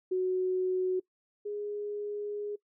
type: tone pair in turn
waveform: sine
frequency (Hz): 370 / 413.9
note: F#4 / G#4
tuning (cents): 0 / -6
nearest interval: major second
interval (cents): 194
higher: second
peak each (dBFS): -26 / -33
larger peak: first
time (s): 0.11-1 / 1.45-2.56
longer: second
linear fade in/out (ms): 10
effects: noise-tail reverb RT60 0.1 s tail -22 dB re dry